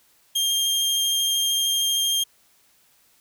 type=tone with vibrato; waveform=sawtooth; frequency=3205 Hz; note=G7; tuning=38 cents sharp; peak=-17 dBFS; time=0.35-2.24 s; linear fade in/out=10 ms; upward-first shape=square; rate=13 Hz; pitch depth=8 cents each way; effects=white hiss -60 dBFS RMS until 3.2 s